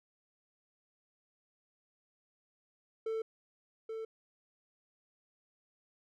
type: tone pair in turn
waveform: triangle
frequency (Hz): 445.1 / 445.1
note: A4 / A4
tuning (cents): +20 / +20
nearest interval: unison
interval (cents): 0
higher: neither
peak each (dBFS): -31 / -36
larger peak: first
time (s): 3.06-3.22 / 3.89-4.05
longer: neither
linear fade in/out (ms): 5
effects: none